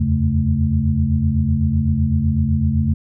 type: tone cluster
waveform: sine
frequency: 80.7 / 88.6 / 137.6 / 219.5 Hz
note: E2 / F2 / C#3 / A3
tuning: -36 / +25 / -12 / -4 cents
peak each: -20 dBFS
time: 0-2.94 s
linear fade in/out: 10 ms
effects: none